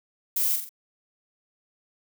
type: noise with echo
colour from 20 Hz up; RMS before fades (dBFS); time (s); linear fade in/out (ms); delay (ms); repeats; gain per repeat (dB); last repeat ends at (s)
violet; -25; 0.36-0.56; 5; 44; 3; -6; 0.692
effects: none